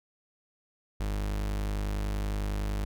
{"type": "tone", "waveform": "40% pulse", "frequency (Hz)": 50.8, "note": "G#1", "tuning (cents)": -38, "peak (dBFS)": -28, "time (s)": [1, 2.85], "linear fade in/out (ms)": 5, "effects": []}